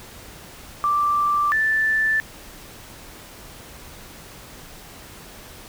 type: tone pair in turn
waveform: sine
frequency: 1174.7 / 1760.7 Hz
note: D6 / A6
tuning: 0 / +1 cents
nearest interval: perfect fifth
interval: 701 cents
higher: second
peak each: -17 dBFS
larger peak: neither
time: 0.84-1.52 / 1.52-2.2 s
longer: neither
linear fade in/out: 0 ms
effects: pink hiss -42 dBFS RMS until 5.68 s